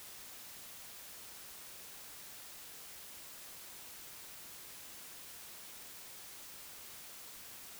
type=silence; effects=white hiss -51 dBFS RMS until 7.79 s